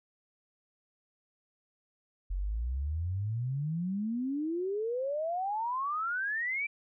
sine exponential sweep, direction up, 43.65 to 2364 Hz, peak -30 dBFS, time 2.3-6.67 s, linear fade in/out 10 ms, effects none

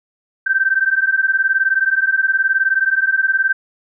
sine beating tone pair, 1549 / 1568 Hz, G6 / G6, -21 / 0 cents, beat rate 19 Hz, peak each -16 / -16 dBFS, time 0.46-3.53 s, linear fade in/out 10 ms, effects none

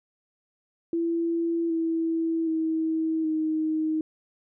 sine tone with pitch steps, 335 / 327.7 / 320.6 / 313.7 Hz, E4 / E4 / E4 / D#4, +28 / -10 / -48 / +14 cents, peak -23 dBFS, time 0.93-4.01 s, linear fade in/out 2 ms, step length 770 ms, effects none

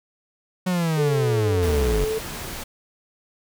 45% pulse linear sweep, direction down, 185.9 to 43.65 Hz, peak -20 dBFS, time 0.66-2.05 s, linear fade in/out 10 ms
sine tone with vibrato, 435.5 Hz, A4, 18 cents flat, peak -22 dBFS, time 0.97-2.19 s, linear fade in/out 10 ms, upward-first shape sine, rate 1.8 Hz, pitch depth 28 cents each way
pink noise, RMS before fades -33 dBFS, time 1.62-2.64 s, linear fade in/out 10 ms
effects none

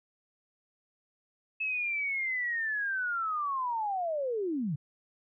sine linear sweep, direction down, 2607 to 130.8 Hz, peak -29 dBFS, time 1.6-4.76 s, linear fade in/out 10 ms, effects none

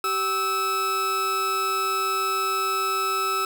40% pulse tone pair together, 386.5 / 1300 Hz, G4 / E6, -24 / -24 cents, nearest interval octave + major sixth, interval 2100 cents, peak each -30 / -22 dBFS, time 0.04-3.45 s, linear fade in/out 2 ms, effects none

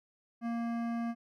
sine tone with hard clipping, 233.1 Hz, A#3, in tune, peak -34 dBFS, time 0.41-1.15 s, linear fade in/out 50 ms, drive 14 dB, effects none

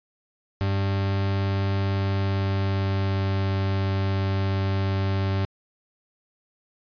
40% pulse tone with pitch glide, 98 to 97.1 Hz, G2 to G2, 0 to -16 cents, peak -21 dBFS, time 0.61-5.45 s, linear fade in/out 0 ms, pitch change -16 cents, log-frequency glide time 1.74-3.42 s, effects resampled to 11025 Hz

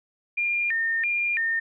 sine tone with vibrato, 2093 Hz, C7, in tune, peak -22 dBFS, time 0.37-1.6 s, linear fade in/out 10 ms, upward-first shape square, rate 1.5 Hz, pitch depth 240 cents each way, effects none

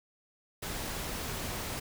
pink noise, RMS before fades -37 dBFS, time 0.62-1.8 s, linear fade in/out 10 ms, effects none

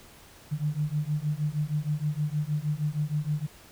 sine beating tone pair, 146.83 / 153.23 Hz, D3 / D#3, 0 / -26 cents, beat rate 6.4 Hz, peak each -29 dBFS, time 0.51-3.47 s, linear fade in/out 20 ms, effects pink hiss -52 dBFS RMS until 3.71 s

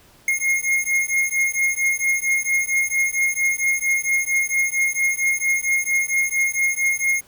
square beating tone pair, 2143 / 2147.4 Hz, C7 / C7, +41 / +44 cents, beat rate 4.4 Hz, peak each -22 dBFS, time 0.28-7.21 s, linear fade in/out 2 ms, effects pink hiss -52 dBFS RMS until 7.27 s

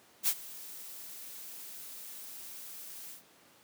blue noise with ADSR envelope, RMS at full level -26 dBFS, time 0.23-3.23 s, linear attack 49 ms, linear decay 59 ms, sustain -20 dB, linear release 120 ms, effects pink hiss -61 dBFS RMS until 3.63 s + high-pass 200 Hz 12 dB/octave

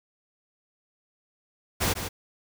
pink noise with echo, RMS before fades -25 dBFS, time 1.8-1.94 s, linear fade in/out 20 ms, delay 150 ms, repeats 1, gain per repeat -8 dB, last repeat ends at 2.09 s, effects none

